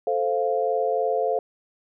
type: chord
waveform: sine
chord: F major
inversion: first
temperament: equal with one note detuned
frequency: 440 / 523.3 / 696 Hz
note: A4 / C5 / F5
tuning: 0 / 0 / -6 cents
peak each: -25 dBFS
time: 0.07-1.39 s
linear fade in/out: 2 ms
effects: none